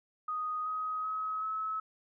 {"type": "tone with pitch steps", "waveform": "sine", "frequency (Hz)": [1244.5, 1260.4, 1276.5, 1292.9], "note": ["D#6", "D#6", "D#6", "E6"], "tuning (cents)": [0, 22, 44, -34], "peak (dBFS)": -32, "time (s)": [0.28, 1.8], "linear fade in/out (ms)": 5, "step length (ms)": 380, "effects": []}